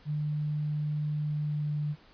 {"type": "tone with pitch glide", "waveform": "sine", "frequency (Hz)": [150, 148.88], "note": ["D3", "D3"], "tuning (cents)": [37, 24], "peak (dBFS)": -28, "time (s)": [0.05, 1.96], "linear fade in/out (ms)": 50, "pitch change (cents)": -13, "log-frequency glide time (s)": [1.25, 1.72], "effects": ["pink hiss -58 dBFS RMS until 2.13 s", "resampled to 11025 Hz"]}